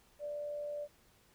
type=tone with amplitude modulation; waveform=sine; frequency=587.3 Hz; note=D5; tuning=in tune; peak=-36 dBFS; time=0.19-0.88 s; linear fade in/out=50 ms; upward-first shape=sine; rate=80.8 Hz; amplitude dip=30%; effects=pink hiss -67 dBFS RMS until 1.34 s